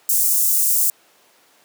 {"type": "high-pass noise", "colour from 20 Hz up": "white", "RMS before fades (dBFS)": -17, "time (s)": [0.09, 0.9], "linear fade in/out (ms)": 2, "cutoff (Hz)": 7100, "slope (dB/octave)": 24, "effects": ["pink hiss -54 dBFS RMS until 1.64 s", "high-pass 400 Hz 12 dB/octave"]}